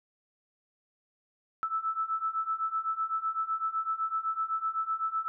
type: beating tone pair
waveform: sine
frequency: 1310 / 1317.9 Hz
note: E6 / E6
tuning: -11 / -1 cents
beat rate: 7.9 Hz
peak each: -33 / -31 dBFS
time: 1.63-5.28 s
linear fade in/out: 0 ms
effects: none